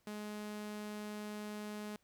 sawtooth tone, 210 Hz, G#3, 19 cents sharp, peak -38 dBFS, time 0.07-1.96 s, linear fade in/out 2 ms, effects pink hiss -75 dBFS RMS until 2.03 s

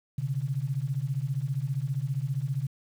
sine beating tone pair, 128.5 / 143.5 Hz, C3 / D3, -31 / -40 cents, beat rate 15 Hz, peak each -30 dBFS, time 0.18-2.67 s, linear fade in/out 5 ms, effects 9-bit

